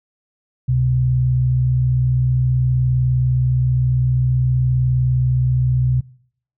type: tone pair together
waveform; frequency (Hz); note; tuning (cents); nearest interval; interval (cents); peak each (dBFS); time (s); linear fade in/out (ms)
sine; 67 / 126.48; C2 / B2; +42 / +42; major seventh; 1100; -24 / -14; 0.68-6.01; 10
effects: noise-tail reverb RT60 0.6 s tail -22 dB re dry